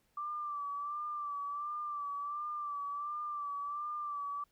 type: tone with vibrato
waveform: sine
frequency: 1171 Hz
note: D6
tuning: 5 cents flat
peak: -36 dBFS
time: 0.17-4.44 s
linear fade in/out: 5 ms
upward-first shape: sine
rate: 1.4 Hz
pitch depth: 46 cents each way
effects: pink hiss -75 dBFS RMS until 4.51 s